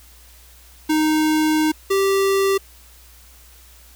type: tone pair in turn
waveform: square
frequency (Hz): 310.1 / 390.7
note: D#4 / G4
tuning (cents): -6 / -6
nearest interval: major third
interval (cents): 400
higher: second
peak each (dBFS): -16 / -16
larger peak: neither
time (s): 0.89-1.72 / 1.9-2.58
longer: first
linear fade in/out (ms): 10
effects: added 60 Hz sine -47 dBFS peak until 3.95 s + white hiss -49 dBFS RMS until 3.95 s